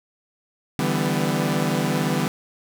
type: chord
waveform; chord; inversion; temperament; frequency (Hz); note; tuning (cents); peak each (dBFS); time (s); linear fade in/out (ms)
sawtooth; E minor seventh; third; equal with one note detuned; 146.83 / 164.81 / 196 / 250; D3 / E3 / G3 / B3; 0 / 0 / 0 / +21; -22; 0.79-2.28; 0
effects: none